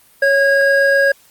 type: tone pair together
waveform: triangle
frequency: 555 / 1637.4 Hz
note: C#5 / G#6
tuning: +2 / -25 cents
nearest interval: octave + perfect fifth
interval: 1873 cents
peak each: -11 dBFS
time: 0.22-1.12 s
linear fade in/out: 5 ms
effects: white hiss -50 dBFS RMS until 1.3 s + Opus 32 kbps